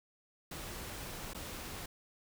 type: noise with dropouts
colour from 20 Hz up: pink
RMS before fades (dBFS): -44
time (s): 0.51-1.86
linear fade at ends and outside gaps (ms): 5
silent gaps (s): 1.335-1.346
effects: none